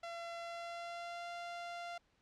sawtooth tone with pitch glide, 680 to 692.7 Hz, F5 to F5, -46 to -14 cents, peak -39 dBFS, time 0.03-1.98 s, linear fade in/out 5 ms, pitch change +32 cents, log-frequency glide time 0.39-1.29 s, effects pink hiss -75 dBFS RMS until 2.21 s + low-pass 5000 Hz 12 dB/octave

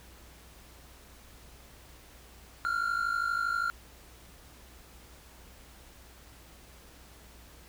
triangle tone pair together, 1373 / 1425.5 Hz, F6 / F6, -30 / +35 cents, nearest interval minor second, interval 65 cents, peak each -28 / -30 dBFS, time 2.65-3.7 s, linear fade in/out 0 ms, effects added 60 Hz sine -55 dBFS peak until 7.68 s + pink hiss -55 dBFS RMS until 7.68 s

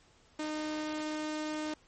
sawtooth tone, 306.7 Hz, D#4, 25 cents flat, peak -30 dBFS, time 0.39-1.74 s, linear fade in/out 5 ms, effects pink hiss -64 dBFS RMS until 1.87 s + MP3 32 kbps

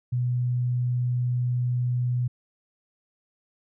sine tone, 123.47 Hz, B2, in tune, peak -22 dBFS, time 0.12-2.28 s, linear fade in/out 10 ms, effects none

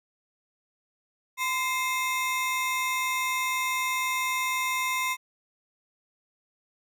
35% pulse ring-modulated tone, 1568 Hz, G6, in tune, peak -21 dBFS, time 1.37-5.17 s, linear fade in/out 50 ms, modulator 542 Hz, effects none

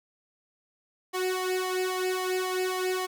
sawtooth tone with flanger, 370 Hz, F#4, in tune, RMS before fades -29 dBFS, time 1.13-3.07 s, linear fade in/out 20 ms, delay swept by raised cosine 1.7 to 2.3 ms, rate 3.7 Hz, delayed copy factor +0.8, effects none

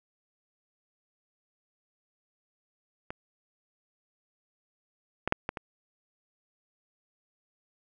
clicks, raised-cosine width 0.5 ms, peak -21 / -13 / -7 / -15 / -20 dBFS, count 5, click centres 3.105 / 5.276 / 5.324 / 5.491 / 5.572 s, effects none

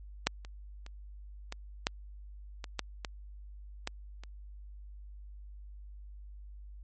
clicks, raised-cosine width 0.2 ms, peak -8 / -30 / -30 / -21 / -10 / -22 / -14 / -18 / -16 / -30 dBFS, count 10, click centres 0.27 / 0.449 / 0.864 / 1.524 / 1.869 / 2.642 / 2.793 / 3.048 / 3.874 / 4.236 s, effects added 50 Hz sine -45 dBFS peak until 6.83 s + MP3 32 kbps

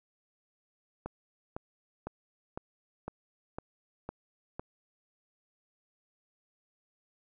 click train, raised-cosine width 1 ms, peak -23 dBFS, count 8, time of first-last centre 1.06-4.595 s, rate 1.98 Hz, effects none

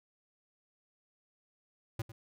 square tone with echo, 112.6 Hz, A2, 40 cents sharp, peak -33 dBFS, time 1.99-2.02 s, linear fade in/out 5 ms, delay 100 ms, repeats 1, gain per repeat -14 dB, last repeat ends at 2.12 s, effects none

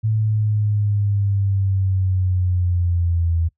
sine linear sweep, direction down, 110 to 82.41 Hz, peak -16 dBFS, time 0.03-3.49 s, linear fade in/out 20 ms, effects noise-tail reverb RT60 0.1 s tail -20 dB re dry

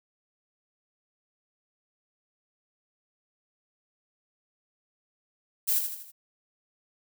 violet noise with echo, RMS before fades -25 dBFS, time 5.67-5.8 s, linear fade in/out 20 ms, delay 80 ms, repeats 4, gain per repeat -6 dB, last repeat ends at 6.12 s, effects none

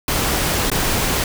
pink noise with dropouts, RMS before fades -19 dBFS, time 0.08-1.24 s, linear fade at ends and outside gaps 2 ms, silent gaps 0.701-0.716 s, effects none

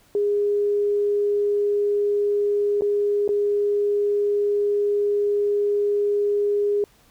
sine tone with dropouts, 410 Hz, G#4, 22 cents flat, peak -18 dBFS, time 0.15-6.84 s, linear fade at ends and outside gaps 1 ms, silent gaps 2.81-2.82 / 3.278-3.29 s, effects pink hiss -57 dBFS RMS until 7.1 s

